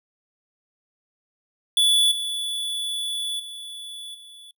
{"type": "tone with level steps", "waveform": "square", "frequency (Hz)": 3443, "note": "A7", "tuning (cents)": -38, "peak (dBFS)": [-16, -26, -35, -43], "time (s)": [1.77, 4.51], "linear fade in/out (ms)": 2, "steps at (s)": [2.11, 3.39, 4.14], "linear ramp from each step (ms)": 10, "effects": ["noise-tail reverb RT60 0.1 s tail -23 dB re dry"]}